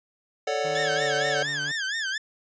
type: chord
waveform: square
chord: D major seventh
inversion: second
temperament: equal with one note detuned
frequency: 440 / 554.4 / 589 / 740 Hz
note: A4 / C#5 / D5 / F#5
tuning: 0 / 0 / +5 / 0 cents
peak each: -31 dBFS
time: 0.47-1.43 s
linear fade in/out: 5 ms
type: tone with pitch glide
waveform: sawtooth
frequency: 156.4 to 145.93 Hz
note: D#3 to D3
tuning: +9 to -11 cents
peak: -33 dBFS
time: 0.64-1.72 s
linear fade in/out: 10 ms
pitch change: -120 cents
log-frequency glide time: 0.98-1.05 s
type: tone with vibrato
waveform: sawtooth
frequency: 1674 Hz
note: G#6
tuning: 13 cents sharp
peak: -23 dBFS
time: 0.75-2.18 s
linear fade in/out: 5 ms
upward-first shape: sine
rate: 4.3 Hz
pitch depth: 160 cents each way
effects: resampled to 16000 Hz